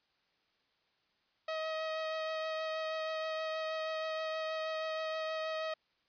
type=tone with vibrato; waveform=sawtooth; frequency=634 Hz; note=D#5; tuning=32 cents sharp; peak=-31 dBFS; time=1.48-5.74 s; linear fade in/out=5 ms; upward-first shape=triangle; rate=6.3 Hz; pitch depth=12 cents each way; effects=white hiss -75 dBFS RMS until 6.08 s + resampled to 11025 Hz